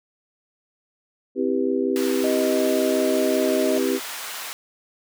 sine chord, C major seventh, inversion none, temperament just, 261.6 / 327 / 392.4 / 490.5 Hz, C4 / E4 / G4 / B4, 0 / -14 / +2 / -12 cents, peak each -24 / -27 / -23 / -28 dBFS, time 1.35-4 s, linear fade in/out 50 ms
pink high-pass noise, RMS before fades -33 dBFS, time 1.96-4.53 s, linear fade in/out 0 ms, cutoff 1000 Hz, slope 12 dB/octave
sine tone, 623 Hz, D#5, 2 cents sharp, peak -23 dBFS, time 2.24-3.78 s, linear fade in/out 0 ms
effects none

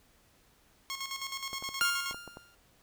10% pulse tone with tremolo, 1086 Hz, C#6, 36 cents flat, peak -26 dBFS, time 0.9-2.13 s, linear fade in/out 0 ms, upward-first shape square, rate 9.5 Hz, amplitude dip 60%
clicks, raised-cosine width 1 ms, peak -30 dBFS, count 8, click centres 1.531 / 1.625 / 1.69 / 1.816 / 2.111 / 2.145 / 2.277 / 2.371 s
sawtooth tone with exponential decay, 1400 Hz, F6, 4 cents sharp, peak -20 dBFS, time 1.81-2.55 s, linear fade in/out 0 ms, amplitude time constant 160 ms
effects pink hiss -65 dBFS RMS until 2.82 s

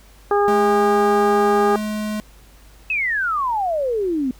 harmonic tone, 407.5 Hz, G#4, 33 cents flat, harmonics 1 / 2 / 3 / 4, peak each -16 / -19 / -22 / -30 dBFS, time 0.31-1.76 s, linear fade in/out 2 ms
square tone, 212.6 Hz, G#3, 41 cents sharp, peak -23 dBFS, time 0.48-2.2 s, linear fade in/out 0 ms
sine exponential sweep, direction down, 2637 to 246.1 Hz, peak -18 dBFS, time 2.9-4.31 s, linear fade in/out 2 ms
effects added 50 Hz sine -45 dBFS peak until 4.39 s + pink hiss -51 dBFS RMS until 4.39 s

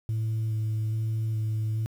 sine tone with vibrato, 110 Hz, A2, in tune, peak -23 dBFS, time 0.09-1.86 s, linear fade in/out 0 ms, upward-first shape square, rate 1.2 Hz, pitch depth 13 cents each way, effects tanh soft clip ceiling -24 dBFS + 9-bit

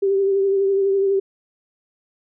sine tone with vibrato, 392 Hz, G4, in tune, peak -15 dBFS, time 0.02-1.2 s, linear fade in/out 10 ms, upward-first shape triangle, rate 12 Hz, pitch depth 35 cents each way, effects none

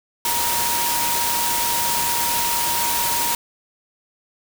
sine tone in noise, 944 Hz, A#5, 22 cents sharp, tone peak -24 dBFS, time 0.25-3.35 s, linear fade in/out 2 ms, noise white, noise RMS -22 dBFS, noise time 0.25-3.35 s, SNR -5 dB, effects none

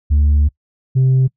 sine tone pair in turn, 73.42 / 130.82 Hz, D2 / C3, 0 / 0 cents, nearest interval minor seventh, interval 1000 cents, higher second, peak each -7 dBFS, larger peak neither, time 0.1-0.49 / 0.95-1.28 s, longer first, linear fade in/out 20 ms, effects noise-tail reverb RT60 0.1 s tail -24 dB re dry + tanh soft clip ceiling -8 dBFS

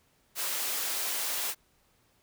white high-pass noise, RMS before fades -32 dBFS, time 0.35-1.55 s, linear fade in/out 50 ms, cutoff 410 Hz, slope 12 dB/octave, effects pink hiss -68 dBFS RMS until 2.22 s

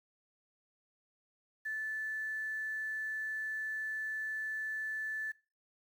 sine tone with quantisation, 1747 Hz, A6, 13 cents flat, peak -35 dBFS, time 1.65-5.32 s, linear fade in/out 10 ms, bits 10, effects noise-tail reverb RT60 0.3 s tail -18 dB re dry

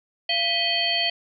sine tone cluster, 684 / 1974 / 2514 / 3141 / 4436 Hz, F5 / B6 / D#7 / G7 / C#8, -36 / -1 / +17 / +3 / 0 cents, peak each -29 / -30 / -29 / -24 / -26 dBFS, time 0.29-1.1 s, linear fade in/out 5 ms, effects none

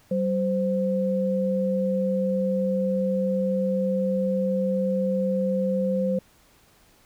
sine tone pair together, 191.07 / 519 Hz, G3 / C5, -44 / -14 cents, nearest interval octave + perfect fourth, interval 1730 cents, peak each -24 dBFS, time 0.11-6.19 s, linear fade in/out 5 ms, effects pink hiss -58 dBFS RMS until 7.05 s

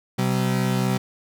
35% pulse tone pair together, 128.01 / 191.8 Hz, C3 / G3, -37 / -37 cents, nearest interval perfect fifth, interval 700 cents, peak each -21 dBFS, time 0.18-0.98 s, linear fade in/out 10 ms, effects none

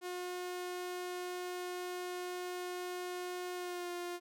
sawtooth tone with pitch glide, 359.8 to 352 Hz, F#4 to F4, -48 to +14 cents, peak -35 dBFS, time 0.01-4.2 s, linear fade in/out 50 ms, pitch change -38 cents, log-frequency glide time 3.55-3.91 s, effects none

